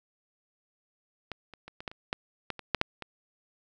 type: clicks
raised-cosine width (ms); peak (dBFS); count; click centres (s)
0.3; -20 / -30 / -28 / -25 / -18 / -29 / -13 / -16 / -24 / -8 / -7 / -22; 12; 1.317 / 1.537 / 1.68 / 1.805 / 1.878 / 1.915 / 2.129 / 2.503 / 2.593 / 2.747 / 2.814 / 3.023
effects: none